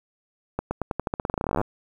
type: accelerating click train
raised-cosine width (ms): 1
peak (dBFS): -11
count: 25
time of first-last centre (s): 0.59-1.614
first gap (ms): 120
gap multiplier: 0.89
effects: 8-bit